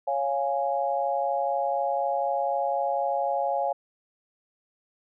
sine chord, Db major, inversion none, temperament equal, 554.4 / 698.5 / 830.6 Hz, Db5 / F5 / Ab5, 0 / 0 / 0 cents, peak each -28 dBFS, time 0.07-3.73 s, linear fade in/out 10 ms, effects none

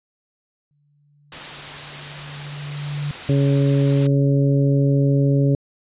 sine tone with exponential growth, 145.4 Hz, D3, 17 cents flat, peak -21 dBFS, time 0.71-3.11 s, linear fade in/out 0 ms, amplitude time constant 520 ms
white noise, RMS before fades -32 dBFS, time 1.32-4.07 s, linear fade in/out 2 ms
harmonic tone, 139.5 Hz, C#3, 11 cents sharp, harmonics 1 / 2 / 3 / 4, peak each -15 / -21 / -25 / -27 dBFS, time 3.29-5.55 s, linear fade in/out 2 ms
effects resampled to 8000 Hz

